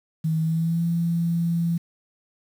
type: tone with pitch glide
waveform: sine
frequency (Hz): 159.6 to 168.9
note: D#3 to E3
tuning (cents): +44 to +42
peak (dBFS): -20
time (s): 0.24-1.78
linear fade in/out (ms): 10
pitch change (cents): +98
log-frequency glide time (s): 0.4-0.83
effects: 8-bit